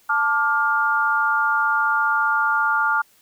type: chord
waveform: sine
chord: D minor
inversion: second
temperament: just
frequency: 881 / 1174.7 / 1409.6 Hz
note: A5 / D6 / F6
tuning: +2 / 0 / +16 cents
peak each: -23 / -23 / -19 dBFS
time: 0.09-3.02 s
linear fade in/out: 10 ms
effects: white hiss -57 dBFS RMS until 3.21 s